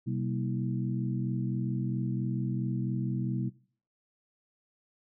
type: harmonic tone with a mistuned harmonic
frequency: 64.4 Hz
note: C2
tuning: 27 cents flat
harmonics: 2 / 3 / 4 / 5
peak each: -31 / -35 / -37 / -39 dBFS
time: 0.06-3.5 s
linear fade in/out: 20 ms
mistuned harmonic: 4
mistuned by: -150 cents
effects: noise-tail reverb RT60 0.5 s tail -21 dB re dry